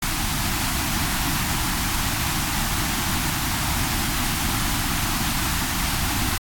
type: band-stop noise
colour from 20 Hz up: pink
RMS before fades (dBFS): -24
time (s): 0.02-6.38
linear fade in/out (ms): 5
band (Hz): 330 to 710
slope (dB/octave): 48
effects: AAC 64 kbps